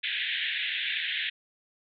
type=band-pass noise; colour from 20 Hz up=white; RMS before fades=-31 dBFS; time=0.03-1.3 s; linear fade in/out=10 ms; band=1600 to 3700 Hz; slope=96 dB/octave; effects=none